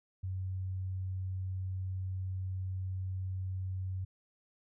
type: tone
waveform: sine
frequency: 93.7 Hz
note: F#2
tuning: 22 cents sharp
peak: -34 dBFS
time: 0.23-4.05 s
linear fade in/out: 10 ms
effects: none